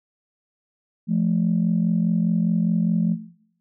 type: tone pair together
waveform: sine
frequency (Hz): 172.6 / 217.5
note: F3 / A3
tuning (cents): -20 / -20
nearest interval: major third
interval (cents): 400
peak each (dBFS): -20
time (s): 1.07-3.17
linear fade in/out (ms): 50
effects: noise-tail reverb RT60 0.7 s tail -17 dB re dry + tanh soft clip ceiling -11 dBFS